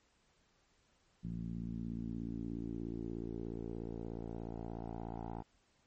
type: tone with low-pass filter sweep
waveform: 10% pulse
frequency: 56.8 Hz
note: A#1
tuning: 44 cents flat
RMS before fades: -42 dBFS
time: 1.23-5.43 s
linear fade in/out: 20 ms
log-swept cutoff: 180 to 840 Hz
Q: 2.8
effects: pink hiss -73 dBFS RMS until 5.86 s + MP3 32 kbps